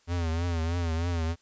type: tone with vibrato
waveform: square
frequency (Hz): 84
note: E2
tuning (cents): +33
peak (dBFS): -27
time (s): 0.07-1.36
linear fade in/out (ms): 50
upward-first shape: triangle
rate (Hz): 3.2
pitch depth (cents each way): 92
effects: white hiss -65 dBFS RMS until 1.41 s + resampled to 16000 Hz